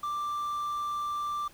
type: tone with quantisation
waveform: triangle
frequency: 1179 Hz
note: D6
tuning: 6 cents sharp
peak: -28 dBFS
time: 0.03-1.48 s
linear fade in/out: 5 ms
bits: 9
effects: pink hiss -56 dBFS RMS until 1.53 s